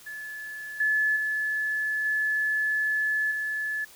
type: tone with level steps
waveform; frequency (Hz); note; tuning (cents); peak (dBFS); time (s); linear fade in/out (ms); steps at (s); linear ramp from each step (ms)
sine; 1723; A6; -37; -35 / -21 / -25 / -23 / -27; 0.06-3.85; 10; 0.8 / 1.16 / 2.05 / 3.31; 5
effects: white hiss -51 dBFS RMS until 3.95 s